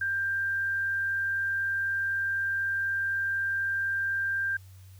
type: tone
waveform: sine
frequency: 1586 Hz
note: G6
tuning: 20 cents sharp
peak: -26 dBFS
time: 0.01-4.57 s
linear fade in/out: 5 ms
effects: added 94 Hz sine -47 dBFS peak until 4.99 s + white hiss -61 dBFS RMS until 4.99 s